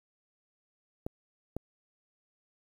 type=clicks; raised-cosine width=2 ms; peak=-21 dBFS; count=2; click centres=1.065 / 1.566 s; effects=9-bit